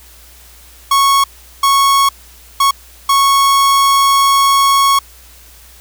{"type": "tone bursts at uneven times", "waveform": "45% pulse", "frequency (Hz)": 1104, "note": "C#6", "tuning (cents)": -7, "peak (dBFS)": -8, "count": 4, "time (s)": [[0.91, 1.24], [1.63, 2.09], [2.6, 2.71], [3.09, 4.99]], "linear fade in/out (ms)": 5, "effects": ["added 60 Hz sine -42 dBFS peak until 5.8 s", "white hiss -42 dBFS RMS until 5.8 s"]}